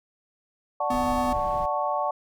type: chord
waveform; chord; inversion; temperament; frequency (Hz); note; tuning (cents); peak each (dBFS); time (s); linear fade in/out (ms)
sine; D major seventh; none; equal; 587.3 / 740 / 880 / 1108.7; D5 / F#5 / A5 / C#6; 0 / 0 / 0 / 0; -29; 0.8-2.11; 5
type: tone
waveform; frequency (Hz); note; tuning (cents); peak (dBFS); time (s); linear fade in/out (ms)
square; 250; B3; +21; -28; 0.9-1.33; 5
type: noise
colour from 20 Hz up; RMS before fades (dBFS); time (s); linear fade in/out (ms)
brown; -36; 0.91-1.66; 5
effects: none